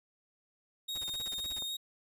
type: tone with vibrato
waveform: 40% pulse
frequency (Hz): 3729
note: A#7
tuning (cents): 0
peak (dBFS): -34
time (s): 0.88-1.77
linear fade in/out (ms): 10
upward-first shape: sine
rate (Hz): 3.7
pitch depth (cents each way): 20
type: noise bursts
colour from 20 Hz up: pink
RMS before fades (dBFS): -48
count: 11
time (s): 0.95-1.589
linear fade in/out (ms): 5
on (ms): 29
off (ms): 32
type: click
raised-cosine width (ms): 1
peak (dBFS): -33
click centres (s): 1.623
effects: resampled to 32000 Hz